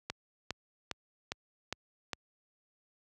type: click train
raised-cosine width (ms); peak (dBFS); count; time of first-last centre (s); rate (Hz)
0.2; -17; 6; 0.1-2.133; 2.46
effects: high-pass 60 Hz 12 dB/octave